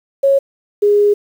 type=tone pair in turn; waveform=sine; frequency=550 / 412 Hz; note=C#5 / G#4; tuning=-14 / -14 cents; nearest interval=perfect fourth; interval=500 cents; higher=first; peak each=-8 / -8 dBFS; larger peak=neither; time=0.23-0.39 / 0.82-1.14 s; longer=second; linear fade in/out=10 ms; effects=7-bit